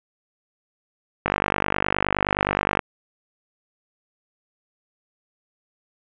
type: click train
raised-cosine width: 0.5 ms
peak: -4 dBFS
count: 77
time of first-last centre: 1.26-2.792 s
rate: 49.6 Hz
effects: resampled to 8000 Hz + 7-bit